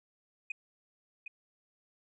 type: tone with echo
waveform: sine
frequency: 2489 Hz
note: D#7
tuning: in tune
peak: -32 dBFS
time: 0.5-0.52 s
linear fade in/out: 5 ms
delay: 760 ms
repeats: 1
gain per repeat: -8 dB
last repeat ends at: 1.28 s
effects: tanh soft clip ceiling -31 dBFS